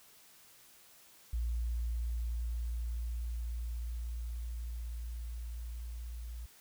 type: tone with level ramp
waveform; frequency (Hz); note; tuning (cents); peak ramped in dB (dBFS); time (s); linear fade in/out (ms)
sine; 58.27; A#1; 0; -31 to -40; 1.33-6.46; 5
effects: white hiss -60 dBFS RMS until 6.6 s